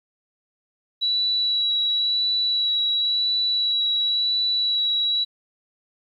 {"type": "tone with vibrato", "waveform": "sine", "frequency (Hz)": 3921, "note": "B7", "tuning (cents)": -13, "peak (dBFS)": -19, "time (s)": [1.01, 5.25], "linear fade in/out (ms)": 20, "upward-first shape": "sine", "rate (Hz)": 0.95, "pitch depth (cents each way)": 14, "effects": ["10-bit"]}